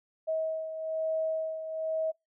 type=beating tone pair; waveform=sine; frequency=638 / 639.1 Hz; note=D#5 / D#5; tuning=+43 / +46 cents; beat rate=1.1 Hz; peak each=-30 / -37 dBFS; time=0.27-2.12 s; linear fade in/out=20 ms; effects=noise-tail reverb RT60 0.2 s tail -25 dB re dry